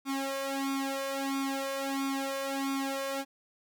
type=tone with flanger; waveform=sawtooth; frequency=272.5 Hz; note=C#4; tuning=29 cents flat; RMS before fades=-33 dBFS; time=0.05-3.25 s; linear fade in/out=50 ms; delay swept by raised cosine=0.84 to 1.73 ms; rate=1.5 Hz; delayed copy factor=+1; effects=none